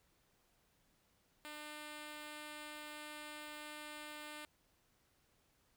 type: tone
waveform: 5% pulse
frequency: 300.5 Hz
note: D4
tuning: 40 cents sharp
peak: -36 dBFS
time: 1.45-4.45 s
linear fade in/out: 0 ms
effects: pink hiss -75 dBFS RMS until 5.76 s